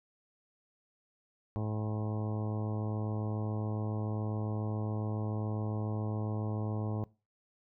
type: harmonic tone with a mistuned harmonic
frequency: 107.2 Hz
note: A2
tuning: 45 cents flat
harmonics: 1 / 2 / 3 / 4 / 5 / 6 / 7 / 8 / 9 / 10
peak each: -33 / -39 / -43 / -45 / -47 / -49 / -50 / -51 / -52 / -53 dBFS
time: 1.56-7.04 s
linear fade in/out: 0 ms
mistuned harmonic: 8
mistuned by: -54 cents
effects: noise-tail reverb RT60 0.3 s tail -21 dB re dry